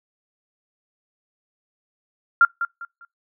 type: tone with echo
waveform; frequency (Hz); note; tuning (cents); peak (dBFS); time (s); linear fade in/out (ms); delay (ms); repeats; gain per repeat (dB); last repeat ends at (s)
sine; 1387; F6; -12; -9; 2.41-2.45; 2; 200; 3; -11; 3.05
effects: noise-tail reverb RT60 0.2 s tail -26 dB re dry